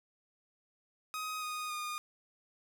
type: tone with pitch steps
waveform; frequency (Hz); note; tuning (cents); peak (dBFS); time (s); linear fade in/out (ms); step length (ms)
sawtooth; 1257 / 1239 / 1221.2; D#6 / D#6 / D#6; +17 / -8 / -33; -33; 1.14-1.98; 0; 280
effects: none